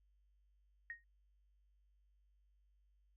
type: tone with exponential decay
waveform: sine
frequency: 1864.7 Hz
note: A#6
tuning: in tune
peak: -40 dBFS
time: 0.9-1.04 s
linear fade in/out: 1 ms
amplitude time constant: 29 ms
effects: added 50 Hz sine -70 dBFS peak until 3.16 s